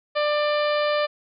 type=harmonic tone; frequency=594 Hz; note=D5; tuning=20 cents sharp; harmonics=1 / 2 / 3 / 4 / 5 / 6 / 7 / 8; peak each=-21 / -27 / -31 / -33 / -35 / -37 / -38 / -39 dBFS; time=0.15-1.07 s; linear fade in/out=20 ms; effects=none